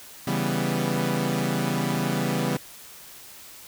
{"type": "chord", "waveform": "sawtooth", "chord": "C# half-diminished seventh", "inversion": "none", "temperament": "equal", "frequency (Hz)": [138.59, 164.81, 196, 246.9], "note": ["C#3", "E3", "G3", "B3"], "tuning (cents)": [0, 0, 0, 0], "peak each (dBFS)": -25, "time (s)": [0.27, 2.57], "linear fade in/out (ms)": 5, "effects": ["white hiss -45 dBFS RMS until 3.67 s"]}